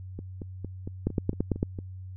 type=two click trains; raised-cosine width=3 ms; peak=-12 / -23 dBFS; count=6 / 8; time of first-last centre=1.07-1.629 / 0.19-1.788 s; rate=8.94 / 4.38 Hz; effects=added 93 Hz sine -38 dBFS peak until 2.16 s